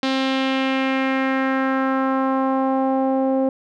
sawtooth tone with low-pass filter sweep, 265.6 Hz, C4, 26 cents sharp, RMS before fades -20 dBFS, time 0.03-3.49 s, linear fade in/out 2 ms, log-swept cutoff 4000 to 590 Hz, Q 2.2, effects none

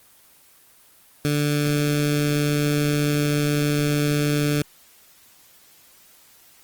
15% pulse tone with notch filter, 146.83 Hz, D3, in tune, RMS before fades -21 dBFS, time 1.25-4.62 s, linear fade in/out 0 ms, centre 840 Hz, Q 0.65, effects white hiss -53 dBFS RMS until 6.63 s + Opus 24 kbps

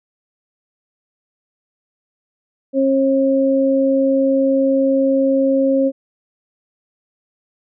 sine tone pair together, 270 / 540 Hz, C#4 / C#5, -45 / -45 cents, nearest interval octave, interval 1200 cents, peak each -15 dBFS, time 2.73-5.92 s, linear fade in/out 50 ms, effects none

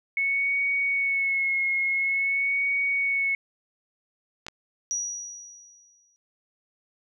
sine tone with vibrato, 2200 Hz, C#7, 14 cents flat, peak -22 dBFS, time 0.17-3.35 s, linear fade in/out 2 ms, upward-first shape sine, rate 0.48 Hz, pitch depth 30 cents each way
clicks, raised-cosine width 0.2 ms, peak -19 dBFS, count 2, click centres 4.466 / 4.484 s
sine tone with exponential decay, 5800 Hz, F#8, 35 cents flat, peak -24 dBFS, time 4.91-6.16 s, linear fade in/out 0 ms, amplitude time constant 270 ms
effects none

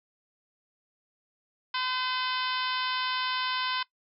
harmonic tone, 510 Hz, C5, 44 cents flat, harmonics 2 / 3 / 4 / 5 / 6 / 7 / 8 / 9 / 10, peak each -32 / -35 / -38 / -39 / -36 / -38 / -40 / -42 / -40 dBFS, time 1.74-3.83 s, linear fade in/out 5 ms, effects noise-tail reverb RT60 0.1 s tail -19 dB re dry

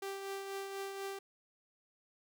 sawtooth tone with tremolo, 392 Hz, G4, in tune, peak -34 dBFS, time 0.02-1.19 s, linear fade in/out 5 ms, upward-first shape triangle, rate 4.1 Hz, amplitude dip 45%, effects none

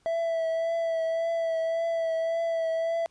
triangle tone with vibrato, 659.3 Hz, E5, in tune, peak -23 dBFS, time 0.06-3.06 s, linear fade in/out 0 ms, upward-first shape triangle, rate 1.8 Hz, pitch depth 26 cents each way, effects pink hiss -67 dBFS RMS until 3.1 s + resampled to 22050 Hz

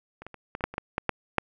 clicks, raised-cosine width 0.5 ms, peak -27 / -25 / -27 / -18 / -23 / -9 / -25 / -13 / -11 / -8 / -6 dBFS, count 11, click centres 0.22 / 0.266 / 0.343 / 0.551 / 0.608 / 0.64 / 0.74 / 0.781 / 0.981 / 1.093 / 1.383 s, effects none

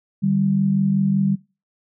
sine tone pair together, 150.2 / 195.5 Hz, D3 / G3, +39 / -4 cents, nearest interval perfect fourth, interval 457 cents, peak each -22 / -17 dBFS, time 0.22-1.36 s, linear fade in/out 20 ms, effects noise-tail reverb RT60 0.3 s tail -22 dB re dry

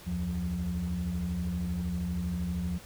sine tone cluster, 72.8 / 85.5 / 176.8 Hz, D2 / F2 / F3, -15 / -36 / +22 cents, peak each -35 / -35 / -30 dBFS, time 0.06-2.79 s, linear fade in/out 20 ms, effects tanh soft clip ceiling -24 dBFS + pink hiss -50 dBFS RMS until 2.85 s

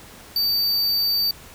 square tone, 4615 Hz, D8, 31 cents flat, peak -19 dBFS, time 0.36-1.31 s, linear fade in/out 2 ms, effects pink hiss -44 dBFS RMS until 1.54 s

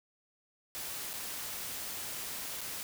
white noise with dropouts, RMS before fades -40 dBFS, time 0.75-2.83 s, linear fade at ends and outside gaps 0 ms, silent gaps 1.132-1.137 / 2.609-2.614 s, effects none

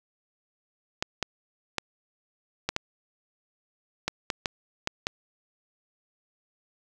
clicks, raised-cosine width 0.2 ms, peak -9 dBFS, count 10, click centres 1.025 / 1.227 / 1.783 / 2.69 / 2.764 / 4.08 / 4.302 / 4.458 / 4.874 / 5.069 s, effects 8-bit

